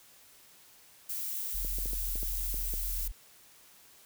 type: noise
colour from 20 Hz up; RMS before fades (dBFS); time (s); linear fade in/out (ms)
violet; -36; 1.09-3.08; 5
type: tone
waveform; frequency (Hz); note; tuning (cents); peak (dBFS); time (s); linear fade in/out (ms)
sine; 41.2; E1; 0; -34; 1.54-3.12; 10
type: clicks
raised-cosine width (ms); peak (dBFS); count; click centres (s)
2; -31; 8; 1.648 / 1.786 / 1.858 / 1.933 / 2.156 / 2.231 / 2.543 / 2.738
effects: white hiss -58 dBFS RMS until 4.05 s